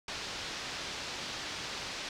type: low-pass noise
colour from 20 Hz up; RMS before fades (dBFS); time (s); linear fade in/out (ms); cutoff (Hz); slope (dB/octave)
white; -40; 0.08-2.09; 2; 5400; 24
effects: none